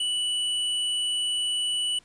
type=tone; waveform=square; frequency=2960 Hz; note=F#7; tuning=in tune; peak=-25 dBFS; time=0-1.99 s; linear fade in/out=5 ms; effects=pink hiss -59 dBFS RMS until 2.04 s + resampled to 22050 Hz